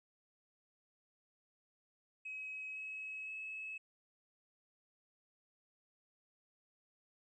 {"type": "tone with pitch steps", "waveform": "triangle", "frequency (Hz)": [2549, 2567, 2585], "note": ["D#7", "E7", "E7"], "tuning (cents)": [41, -47, -34], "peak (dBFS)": -39, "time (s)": [2.25, 3.78], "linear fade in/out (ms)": 10, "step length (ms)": 510, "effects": ["tanh soft clip ceiling -40 dBFS", "resampled to 22050 Hz"]}